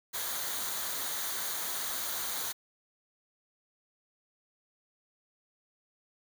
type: noise with comb filter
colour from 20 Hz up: white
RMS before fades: -35 dBFS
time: 0.13-2.53 s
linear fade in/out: 20 ms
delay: 0.38 ms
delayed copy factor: -0.55
effects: none